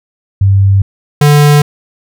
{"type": "tone pair in turn", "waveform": ["sine", "square"], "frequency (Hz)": [98, 146.83], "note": ["G2", "D3"], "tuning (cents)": [0, 0], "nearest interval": "perfect fifth", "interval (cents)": 700, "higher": "second", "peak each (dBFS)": -4, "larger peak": "neither", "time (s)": [[0.41, 0.82], [1.21, 1.62]], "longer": "neither", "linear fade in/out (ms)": 5, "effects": []}